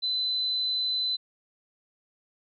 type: tone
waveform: sine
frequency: 4024 Hz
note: B7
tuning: 32 cents sharp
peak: -25 dBFS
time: 0.02-1.17 s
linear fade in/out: 20 ms
effects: none